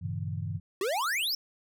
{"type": "chord", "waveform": "sine", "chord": "G diminished seventh", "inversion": "none", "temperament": "equal with one note detuned", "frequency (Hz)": [98, 116.54, 138.59, 162.26], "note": ["G2", "Bb2", "Db3", "Fb3"], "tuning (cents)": [0, 0, 0, -27], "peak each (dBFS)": [-34, -39, -38, -37], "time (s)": [0.01, 0.6], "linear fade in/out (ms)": 20}
{"type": "exponential sweep", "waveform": "square", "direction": "up", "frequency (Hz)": [359.8, 5610], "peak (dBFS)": -28, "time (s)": [0.81, 1.35], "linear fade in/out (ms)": 2}
{"effects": []}